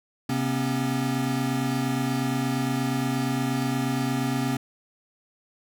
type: tone cluster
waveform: square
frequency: 132.3 / 243.6 / 272.1 Hz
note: C3 / B3 / C#4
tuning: +20 / -24 / -32 cents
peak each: -29 dBFS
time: 0.29-4.57 s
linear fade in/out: 5 ms
effects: none